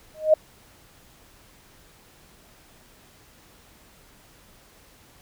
sine tone with exponential growth, 622.3 Hz, D#5, in tune, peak -9 dBFS, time 0.14-0.34 s, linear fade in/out 5 ms, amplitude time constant 42 ms, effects pink hiss -54 dBFS RMS until 5.21 s

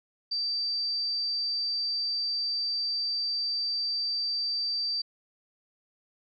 sine tone, 4659 Hz, D8, 15 cents flat, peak -27 dBFS, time 0.31-5.02 s, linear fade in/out 10 ms, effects none

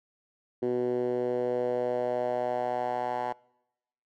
10% pulse tone with band-pass filter sweep, 123.3 Hz, B2, 2 cents flat, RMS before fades -29 dBFS, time 0.62-3.33 s, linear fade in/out 10 ms, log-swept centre 350 to 890 Hz, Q 3.1, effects noise-tail reverb RT60 0.9 s tail -25 dB re dry

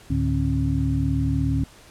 sine tone cluster, 71.5 / 108 / 147.6 / 270.2 Hz, D2 / A2 / D3 / C#4, -46 / -32 / +9 / -44 cents, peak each -25 dBFS, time 0.1-1.64 s, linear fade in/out 5 ms, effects pink hiss -49 dBFS RMS until 1.9 s + low-pass 11000 Hz 12 dB/octave

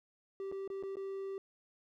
triangle tone with dropouts, 389.3 Hz, G4, 12 cents flat, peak -36 dBFS, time 0.4-1.38 s, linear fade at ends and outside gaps 1 ms, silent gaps 0.516-0.523 / 0.677-0.701 / 0.827-0.835 / 0.956-0.969 s, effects none

